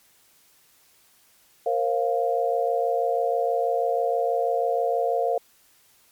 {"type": "chord", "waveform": "sine", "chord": "Bb suspended second", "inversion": "none", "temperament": "equal with one note detuned", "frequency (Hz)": [466.2, 532.4, 698.5], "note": ["Bb4", "C5", "F5"], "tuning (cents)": [0, 30, 0], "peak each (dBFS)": [-25, -26, -24], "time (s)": [1.66, 5.38], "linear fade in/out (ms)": 5, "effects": ["white hiss -59 dBFS RMS until 6.11 s", "MP3 96 kbps"]}